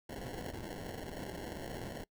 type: noise with sample-and-hold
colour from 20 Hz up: violet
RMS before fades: -43 dBFS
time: 0.09-2.04 s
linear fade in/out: 2 ms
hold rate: 1225 Hz
effects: noise-tail reverb RT60 0.1 s tail -24 dB re dry